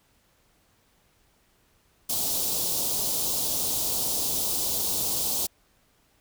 white band-stop noise, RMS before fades -27 dBFS, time 2.09-5.47 s, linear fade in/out 10 ms, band 890 to 3600 Hz, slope 24 dB/octave, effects pink hiss -65 dBFS RMS until 6.2 s

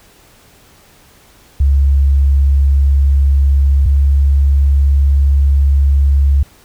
sine tone pair in turn, 69.2 / 69.64 Hz, C#2 / C#2, -2 / +9 cents, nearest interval unison, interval 11 cents, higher second, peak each -7 dBFS, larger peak neither, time 1.6-3.86 / 3.86-6.43 s, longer second, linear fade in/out 5 ms, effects pink hiss -46 dBFS RMS until 6.64 s

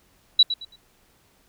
sine tone with echo, 3923 Hz, B7, 12 cents flat, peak -10 dBFS, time 0.39-0.43 s, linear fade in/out 5 ms, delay 110 ms, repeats 3, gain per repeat -12 dB, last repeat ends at 0.76 s, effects pink hiss -61 dBFS RMS until 1.48 s

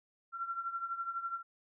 sine tone with tremolo, 1364 Hz, F6, 41 cents flat, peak -32 dBFS, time 0.32-1.43 s, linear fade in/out 50 ms, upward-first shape triangle, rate 12 Hz, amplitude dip 80%, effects none

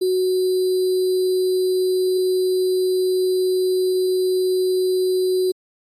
sine tone with sample-and-hold, 370 Hz, F#4, in tune, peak -16 dBFS, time 0.01-5.52 s, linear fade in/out 10 ms, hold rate 4410 Hz, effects AAC 48 kbps

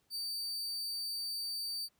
40% pulse tone, 4612 Hz, D8, 32 cents flat, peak -35 dBFS, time 0.1-1.89 s, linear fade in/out 50 ms, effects pink hiss -75 dBFS RMS until 1.99 s + high-pass 60 Hz 12 dB/octave

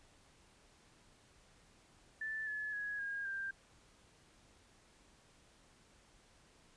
sine tone with pitch steps, 1759 / 1713.9 / 1669.9 / 1627 / 1585.3 Hz, A6 / A6 / G#6 / G#6 / G6, -1 / -46 / +9 / -36 / +19 cents, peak -38 dBFS, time 2.21-3.51 s, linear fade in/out 5 ms, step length 260 ms, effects pink hiss -66 dBFS RMS until 6.76 s + resampled to 22050 Hz

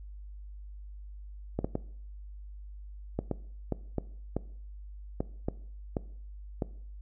clicks, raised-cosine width 2 ms, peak -16 dBFS, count 12, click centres 1.59 / 1.645 / 1.754 / 3.19 / 3.313 / 3.723 / 3.983 / 4.366 / 5.205 / 5.485 / 5.968 / 6.622 s, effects noise-tail reverb RT60 0.6 s tail -19 dB re dry + added 50 Hz sine -42 dBFS peak until 7.01 s

